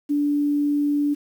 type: tone with quantisation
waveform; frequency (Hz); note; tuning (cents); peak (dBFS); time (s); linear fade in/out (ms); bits
sine; 290.6; D4; -18; -18; 0.09-1.15; 20; 8
effects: none